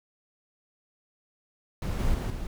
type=noise with level steps; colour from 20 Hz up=brown; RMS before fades=-29 / -26 / -29 / -34 dBFS; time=1.82-2.47 s; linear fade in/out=2 ms; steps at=1.99 / 2.14 / 2.3 s; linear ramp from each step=2 ms; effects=none